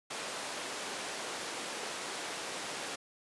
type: band-pass noise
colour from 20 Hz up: pink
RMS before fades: -40 dBFS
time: 0.1-2.96 s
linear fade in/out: 10 ms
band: 390 to 10000 Hz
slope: 12 dB/octave
effects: resampled to 24000 Hz